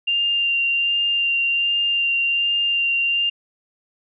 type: tone with vibrato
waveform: sine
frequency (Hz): 2787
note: F7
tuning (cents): -4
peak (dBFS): -17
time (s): 0.07-3.3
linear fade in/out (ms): 10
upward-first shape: sine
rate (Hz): 1.3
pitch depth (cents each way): 12
effects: none